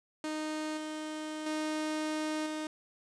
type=tone with level steps; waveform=sawtooth; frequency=309 Hz; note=D#4; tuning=12 cents flat; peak=-30 / -33 / -28 / -31 dBFS; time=0.24-2.67 s; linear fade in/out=2 ms; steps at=0.77 / 1.46 / 2.46 s; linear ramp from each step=5 ms; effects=resampled to 22050 Hz + 9-bit